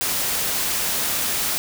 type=noise; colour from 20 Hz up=white; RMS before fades=-23 dBFS; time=0.01-1.58 s; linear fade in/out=0 ms; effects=none